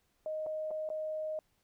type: tone with dropouts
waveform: sine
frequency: 622.3 Hz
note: D#5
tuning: in tune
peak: -34 dBFS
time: 0.26-1.39 s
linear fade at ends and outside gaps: 1 ms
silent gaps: 0.463-0.467 / 0.707-0.712 / 0.89-0.901 s
effects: pink hiss -75 dBFS RMS until 1.63 s